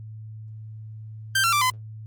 sawtooth tone with pitch steps, 1569 / 1358 / 1175.4 / 1017.4 Hz, G6 / F6 / D6 / C6, +1 / -49 / +1 / -49 cents, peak -15 dBFS, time 1.35-1.702 s, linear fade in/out 5 ms, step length 88 ms, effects added 109 Hz sine -36 dBFS peak until 2.06 s + Opus 48 kbps

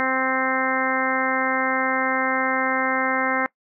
harmonic tone, 261.6 Hz, C4, in tune, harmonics 1 / 2 / 3 / 4 / 5 / 6 / 7 / 8, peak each -28 / -28 / -28 / -28 / -28 / -28 / -28 / -28 dBFS, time 0-3.46 s, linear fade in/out 0 ms, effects noise-tail reverb RT60 0.1 s tail -22 dB re dry

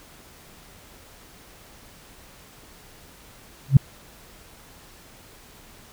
sine tone with exponential growth, 136.3 Hz, C#3, 29 cents flat, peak -4 dBFS, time 3.68-3.77 s, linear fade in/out 5 ms, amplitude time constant 18 ms, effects pink hiss -49 dBFS RMS until 5.92 s

